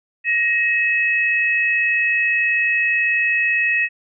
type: tone pair together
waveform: sine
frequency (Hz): 1883.7 / 2578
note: A#6 / E7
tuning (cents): +18 / -39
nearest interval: perfect fourth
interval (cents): 543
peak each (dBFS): -18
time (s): 0.24-3.89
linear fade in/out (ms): 50
effects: none